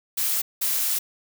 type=noise bursts at uneven times; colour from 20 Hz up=blue; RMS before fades=-24 dBFS; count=2; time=0.17-0.42 / 0.61-0.99 s; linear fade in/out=10 ms; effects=none